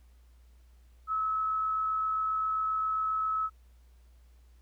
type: tone with amplitude modulation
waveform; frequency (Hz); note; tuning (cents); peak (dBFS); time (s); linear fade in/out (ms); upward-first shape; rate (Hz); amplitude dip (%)
sine; 1293; E6; -34; -26; 1.07-3.5; 50; sine; 67.5; 25
effects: added 60 Hz sine -55 dBFS peak until 4.61 s + pink hiss -71 dBFS RMS until 4.61 s